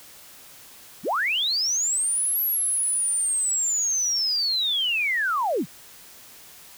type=linear two-way sweep; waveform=sine; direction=up then down; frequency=114.2 to 11790 to 114.2 Hz; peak=-21 dBFS; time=1.03-5.66 s; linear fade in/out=50 ms; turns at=2.41 s; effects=white hiss -47 dBFS RMS until 6.77 s